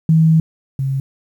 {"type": "tone pair in turn", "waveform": "sine", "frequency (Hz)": [160.6, 135.05], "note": ["E3", "C#3"], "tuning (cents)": [-45, -45], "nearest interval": "minor third", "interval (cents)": 300, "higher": "first", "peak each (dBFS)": [-8, -16], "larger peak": "first", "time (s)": [[0.09, 0.4], [0.79, 1]], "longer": "first", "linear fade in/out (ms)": 2, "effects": ["8-bit"]}